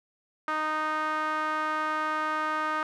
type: tone with band-pass filter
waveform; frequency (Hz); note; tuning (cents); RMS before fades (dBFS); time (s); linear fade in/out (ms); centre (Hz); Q
sawtooth; 309.5; D#4; -9; -29; 0.48-2.83; 2; 1300; 3.3
effects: none